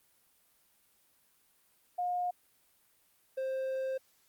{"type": "tone pair in turn", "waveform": ["sine", "triangle"], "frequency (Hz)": [715, 527.3], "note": ["F5", "C5"], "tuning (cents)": [41, 13], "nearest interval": "perfect fourth", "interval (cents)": 528, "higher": "first", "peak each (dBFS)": [-30, -30], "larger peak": "neither", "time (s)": [[1.98, 2.31], [3.37, 3.98]], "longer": "second", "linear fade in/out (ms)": 10, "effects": ["white hiss -69 dBFS RMS until 4.28 s", "Opus 32 kbps"]}